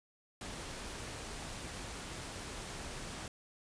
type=noise; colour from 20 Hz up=pink; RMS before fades=-44 dBFS; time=0.41-3.28 s; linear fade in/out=2 ms; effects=resampled to 22050 Hz